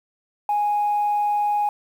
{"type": "tone", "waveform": "sine", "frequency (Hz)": 829, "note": "G#5", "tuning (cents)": -3, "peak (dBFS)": -17, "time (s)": [0.49, 1.69], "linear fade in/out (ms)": 2, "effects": ["tanh soft clip ceiling -15 dBFS", "8-bit"]}